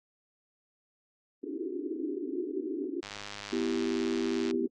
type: band-pass noise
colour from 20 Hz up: pink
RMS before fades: -35 dBFS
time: 1.43-3.01 s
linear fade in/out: 10 ms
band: 270 to 410 Hz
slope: 96 dB/octave
type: click train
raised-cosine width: 0.2 ms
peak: -23 dBFS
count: 152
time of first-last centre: 3.03-4.51 s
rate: 102 Hz
type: chord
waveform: sine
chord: E minor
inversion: second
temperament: equal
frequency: 246.9 / 329.6 / 392 Hz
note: B3 / E4 / G4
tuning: 0 / 0 / 0 cents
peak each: -32 dBFS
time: 3.52-4.67 s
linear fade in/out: 10 ms
effects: AAC 32 kbps